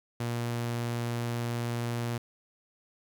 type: tone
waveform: sawtooth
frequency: 118.6 Hz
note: A#2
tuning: 30 cents sharp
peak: -26 dBFS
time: 0.2-2.18 s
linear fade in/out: 5 ms
effects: 11-bit